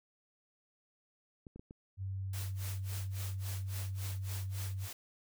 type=clicks; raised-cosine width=3 ms; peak=-36 dBFS; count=4; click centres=1.468 / 1.56 / 1.595 / 1.709 s
type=tone; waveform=sine; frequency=96.1 Hz; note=G2; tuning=34 cents flat; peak=-36 dBFS; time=1.97-4.89 s; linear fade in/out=50 ms
type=noise with tremolo; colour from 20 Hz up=white; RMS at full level=-45 dBFS; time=2.33-4.93 s; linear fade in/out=5 ms; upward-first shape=sine; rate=3.6 Hz; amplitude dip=95%
effects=none